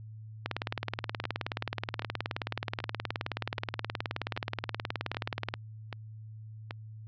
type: two click trains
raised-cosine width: 0.3 ms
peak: -15 / -21 dBFS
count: 97 / 8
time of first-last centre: 0.46-5.539 / 1.24-6.709 s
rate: 18.9 / 1.28 Hz
effects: added 109 Hz sine -43 dBFS peak until 7.07 s + low-pass 5000 Hz 12 dB/octave